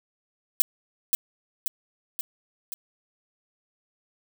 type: noise with echo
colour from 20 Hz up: violet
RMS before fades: -18 dBFS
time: 0.6-0.62 s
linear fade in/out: 0 ms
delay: 530 ms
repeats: 4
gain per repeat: -4 dB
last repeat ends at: 2.74 s
effects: none